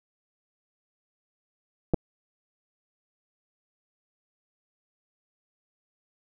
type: clicks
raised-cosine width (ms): 2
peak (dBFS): -10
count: 2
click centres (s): 1.937 / 1.943
effects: none